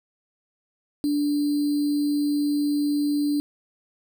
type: tone with sample-and-hold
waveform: sine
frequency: 292 Hz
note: D4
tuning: 10 cents flat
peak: -20 dBFS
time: 1.04-3.4 s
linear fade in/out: 0 ms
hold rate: 4410 Hz
effects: none